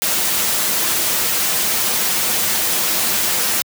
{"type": "noise with comb filter", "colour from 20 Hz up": "white", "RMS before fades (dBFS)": -18, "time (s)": [0.02, 3.62], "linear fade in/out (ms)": 0, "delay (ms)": 7.2, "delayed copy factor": -0.55, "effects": ["high-pass 100 Hz 12 dB/octave"]}